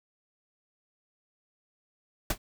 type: noise with exponential decay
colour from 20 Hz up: pink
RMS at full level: -21 dBFS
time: 2.3-2.38 s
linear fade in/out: 5 ms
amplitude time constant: 17 ms
effects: none